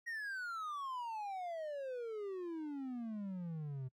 triangle exponential sweep, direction down, 1900 to 126.3 Hz, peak -38 dBFS, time 0.06-3.89 s, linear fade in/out 20 ms, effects noise-tail reverb RT60 0.1 s tail -25 dB re dry

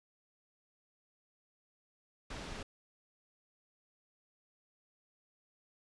pink low-pass noise, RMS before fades -44 dBFS, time 2.3-2.63 s, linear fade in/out 5 ms, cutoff 5300 Hz, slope 12 dB/octave, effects resampled to 24000 Hz

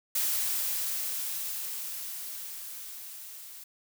blue noise with level ramp, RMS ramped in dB -28 to -46 dBFS, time 0.15-3.64 s, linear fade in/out 5 ms, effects none

